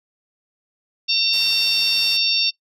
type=harmonic tone; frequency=910 Hz; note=A#5; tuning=42 cents flat; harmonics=3 / 4 / 5 / 6; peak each=-22 / -22 / -22 / -22 dBFS; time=1.08-2.51 s; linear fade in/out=20 ms
type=noise; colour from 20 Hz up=white; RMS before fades=-35 dBFS; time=1.33-2.17 s; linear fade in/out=5 ms
effects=noise-tail reverb RT60 0.1 s tail -19 dB re dry + resampled to 32000 Hz